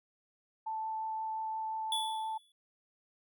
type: tone with vibrato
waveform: sine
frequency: 880 Hz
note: A5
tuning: in tune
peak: -34 dBFS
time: 0.66-2.38 s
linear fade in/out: 10 ms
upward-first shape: triangle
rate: 5.7 Hz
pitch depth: 8 cents each way
type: tone with exponential decay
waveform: square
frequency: 3434 Hz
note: A7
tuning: 43 cents flat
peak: -30 dBFS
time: 1.92-2.52 s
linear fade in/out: 2 ms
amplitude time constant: 130 ms
effects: none

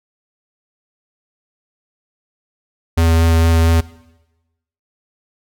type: tone with vibrato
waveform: square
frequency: 82.41 Hz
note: E2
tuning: in tune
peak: -11 dBFS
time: 2.97-3.81 s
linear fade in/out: 10 ms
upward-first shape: sine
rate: 4.4 Hz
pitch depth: 12 cents each way
effects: noise-tail reverb RT60 1.0 s tail -20 dB re dry

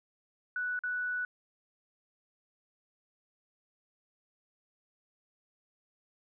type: tone with dropouts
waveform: sine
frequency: 1480 Hz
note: F#6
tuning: in tune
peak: -31 dBFS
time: 0.56-1.25 s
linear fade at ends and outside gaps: 2 ms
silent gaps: 0.791-0.836 s
effects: none

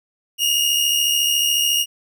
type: tone pair together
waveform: sawtooth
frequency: 2794 / 2868 Hz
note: F7 / F7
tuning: 0 / +45 cents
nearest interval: unison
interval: 45 cents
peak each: -19 / -14 dBFS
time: 0.38-1.86 s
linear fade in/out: 50 ms
effects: none

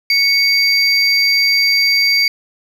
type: tone pair together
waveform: triangle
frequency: 2217 / 4698 Hz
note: C#7 / D8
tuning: 0 / 0 cents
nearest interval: octave + minor second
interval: 1300 cents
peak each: -12 dBFS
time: 0.1-2.28 s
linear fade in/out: 2 ms
effects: none

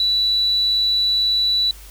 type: tone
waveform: sine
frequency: 3951 Hz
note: B7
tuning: in tune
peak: -15 dBFS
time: 0-1.71 s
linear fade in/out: 2 ms
effects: added 50 Hz sine -39 dBFS peak until 1.9 s + white hiss -44 dBFS RMS until 1.9 s

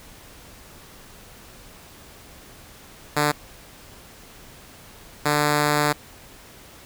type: tone pair in turn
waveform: 5% pulse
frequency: 148.1 / 148.1 Hz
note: D3 / D3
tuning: +15 / +15 cents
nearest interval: unison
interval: 0 cents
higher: neither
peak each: -7 dBFS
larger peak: neither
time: 3.16-3.32 / 5.25-5.93 s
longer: second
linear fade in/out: 10 ms
effects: pink hiss -46 dBFS RMS until 6.85 s

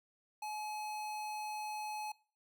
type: tone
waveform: square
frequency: 850 Hz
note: G#5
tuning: 40 cents sharp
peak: -40 dBFS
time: 0.42-2.12 s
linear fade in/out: 5 ms
effects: noise-tail reverb RT60 0.4 s tail -21 dB re dry

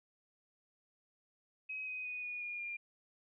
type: tone with pitch steps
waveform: sine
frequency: 2538 / 2510 / 2483 / 2456 / 2429 / 2402 Hz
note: D#7 / D#7 / D#7 / D#7 / D#7 / D7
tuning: +34 / +15 / -4 / -23 / -42 / +38 cents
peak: -39 dBFS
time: 1.69-2.77 s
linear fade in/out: 10 ms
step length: 180 ms
effects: none

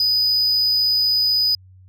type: tone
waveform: triangle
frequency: 4978 Hz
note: D#8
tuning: in tune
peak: -14 dBFS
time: 0-1.55 s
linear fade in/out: 2 ms
effects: added 93 Hz sine -44 dBFS peak until 1.88 s

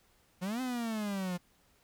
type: exponential two-way sweep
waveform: 45% pulse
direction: up then down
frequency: 174.61 to 260.8 to 174.61 Hz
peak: -33 dBFS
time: 0.41-1.38 s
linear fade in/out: 20 ms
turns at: 0.61 s
effects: pink hiss -68 dBFS RMS until 1.83 s

